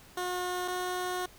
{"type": "tone pair in turn", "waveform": "15% pulse", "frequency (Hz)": [360.9, 363], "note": ["F#4", "F#4"], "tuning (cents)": [-43, -33], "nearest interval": "unison", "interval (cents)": 10, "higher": "second", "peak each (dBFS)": -25, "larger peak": "neither", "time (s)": [[0.17, 0.68], [0.68, 1.26]], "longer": "second", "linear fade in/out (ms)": 5, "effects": ["pink hiss -55 dBFS RMS until 1.38 s"]}